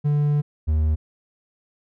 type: tone pair in turn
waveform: triangle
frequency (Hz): 146.83 / 77.53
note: D3 / D#2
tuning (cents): 0 / -6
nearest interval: major seventh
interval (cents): 1106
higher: first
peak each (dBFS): -15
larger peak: neither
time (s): 0.04-0.42 / 0.67-0.96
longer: first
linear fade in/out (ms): 20
effects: none